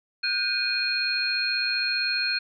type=tone cluster; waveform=sine; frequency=1454 / 1569 / 2467 / 4246 Hz; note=F#6 / G6 / D#7 / C8; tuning=-31 / +1 / -15 / +25 cents; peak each=-33 / -31 / -28 / -26 dBFS; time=0.23-2.39 s; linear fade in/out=10 ms; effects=none